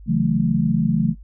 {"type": "chord", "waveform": "sine", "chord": "F# minor seventh", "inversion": "second", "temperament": "equal", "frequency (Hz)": [138.59, 164.81, 185, 220], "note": ["C#3", "E3", "F#3", "A3"], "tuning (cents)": [0, 0, 0, 0], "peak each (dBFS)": [-23, -21, -22, -20], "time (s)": [0.06, 1.15], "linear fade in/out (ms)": 50, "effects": ["noise-tail reverb RT60 0.1 s tail -19 dB re dry", "added 50 Hz sine -38 dBFS peak until 1.23 s"]}